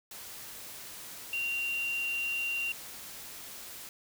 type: tone in noise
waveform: sine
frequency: 2765 Hz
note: F7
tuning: 18 cents flat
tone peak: -30 dBFS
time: 1.33-2.72 s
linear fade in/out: 2 ms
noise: white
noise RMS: -45 dBFS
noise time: 0.11-3.89 s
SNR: +12 dB
effects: none